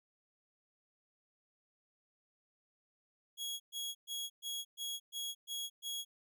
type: tone bursts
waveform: sawtooth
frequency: 3322 Hz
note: G#7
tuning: in tune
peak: -35 dBFS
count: 8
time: 3.37-6.05 s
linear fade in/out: 50 ms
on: 230 ms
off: 120 ms
effects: none